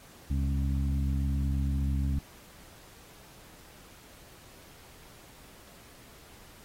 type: harmonic tone with a mistuned harmonic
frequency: 68.6 Hz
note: C#2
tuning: 17 cents flat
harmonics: 1 / 2 / 3 / 4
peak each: -27 / -33 / -37 / -39 dBFS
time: 0.3-2.19 s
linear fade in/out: 5 ms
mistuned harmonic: 1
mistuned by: +59 cents
effects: pink hiss -54 dBFS RMS until 6.64 s + AAC 48 kbps